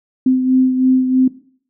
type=beating tone pair; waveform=sine; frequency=257.9 / 261 Hz; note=C4 / C4; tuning=-25 / -4 cents; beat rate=3.1 Hz; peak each=-11 / -19 dBFS; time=0.26-1.28 s; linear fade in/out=5 ms; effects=noise-tail reverb RT60 0.5 s tail -17 dB re dry